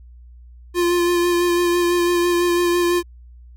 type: tone with vibrato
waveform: square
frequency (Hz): 349.2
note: F4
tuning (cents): 0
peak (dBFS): -16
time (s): 0.74-3.03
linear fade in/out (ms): 50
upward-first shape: sine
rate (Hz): 6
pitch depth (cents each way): 18
effects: added 60 Hz sine -40 dBFS peak until 3.56 s